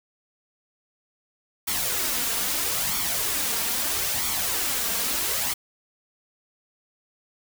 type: noise with flanger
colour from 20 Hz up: white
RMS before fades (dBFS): -26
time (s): 1.67-5.54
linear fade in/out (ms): 10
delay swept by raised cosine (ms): 0.89 to 4.39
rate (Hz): 0.77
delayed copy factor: +0.55
effects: none